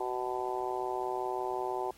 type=harmonic tone; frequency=125.4 Hz; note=B2; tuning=27 cents sharp; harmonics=3 / 4 / 5 / 6 / 7 / 8; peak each=-35 / -43 / -41 / -37 / -37 / -42 dBFS; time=0-1.91 s; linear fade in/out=5 ms; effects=pink hiss -58 dBFS RMS until 1.97 s + MP3 64 kbps